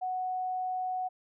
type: tone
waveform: sine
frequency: 740 Hz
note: F#5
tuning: in tune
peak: -30 dBFS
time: 0.01-1.09 s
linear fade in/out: 20 ms
effects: none